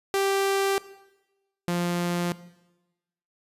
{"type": "tone pair in turn", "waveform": "sawtooth", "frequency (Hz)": [392, 174.62], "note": ["G4", "F3"], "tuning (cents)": [0, 0], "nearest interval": "octave + major second", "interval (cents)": 1400, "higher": "first", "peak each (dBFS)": [-18, -20], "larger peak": "first", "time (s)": [[0.14, 0.78], [1.68, 2.32]], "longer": "neither", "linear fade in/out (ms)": 0, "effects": ["noise-tail reverb RT60 1.0 s tail -17 dB re dry", "resampled to 32000 Hz"]}